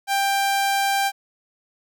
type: tone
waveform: sawtooth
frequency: 790 Hz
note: G5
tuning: 13 cents sharp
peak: -15 dBFS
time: 0.07-1.12 s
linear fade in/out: 50 ms
effects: none